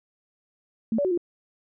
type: tone with pitch steps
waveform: sine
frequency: 223.5 / 573 / 371.4 / 347.3 Hz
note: A3 / D5 / F#4 / F4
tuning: +27 / -43 / +7 / -10 cents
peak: -21 dBFS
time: 0.92-1.176 s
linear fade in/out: 2 ms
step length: 64 ms
effects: none